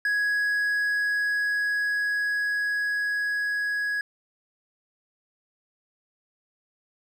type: tone with level ramp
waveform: triangle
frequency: 1667 Hz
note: G#6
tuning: 6 cents sharp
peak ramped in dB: -20 to -23 dBFS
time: 0.05-4.01 s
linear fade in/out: 2 ms
effects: none